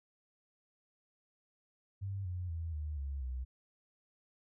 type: tone with pitch steps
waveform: sine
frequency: 98 / 89.87 / 82.41 / 75.57 / 69.3 / 63.55 Hz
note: G2 / F#2 / E2 / D#2 / C#2 / C2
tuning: 0 / -50 / 0 / -50 / 0 / -50 cents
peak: -36 dBFS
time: 2.01-3.45 s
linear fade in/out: 20 ms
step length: 240 ms
effects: none